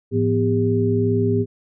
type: tone cluster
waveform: sine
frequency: 107.8 / 170.3 / 247.7 / 400.3 Hz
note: A2 / F3 / B3 / G4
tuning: -35 / -43 / +5 / +36 cents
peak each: -20 / -27 / -22 / -20 dBFS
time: 0.11-1.46 s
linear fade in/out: 50 ms
effects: none